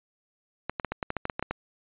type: clicks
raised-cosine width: 0.5 ms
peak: -14 dBFS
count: 12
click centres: 0.696 / 0.798 / 0.847 / 0.92 / 1.028 / 1.104 / 1.167 / 1.254 / 1.298 / 1.395 / 1.426 / 1.51 s
effects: resampled to 8000 Hz